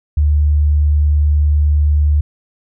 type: tone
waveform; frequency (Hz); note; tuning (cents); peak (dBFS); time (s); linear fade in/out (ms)
sine; 74.2; D2; +18; -9; 0.17-2.21; 5
effects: none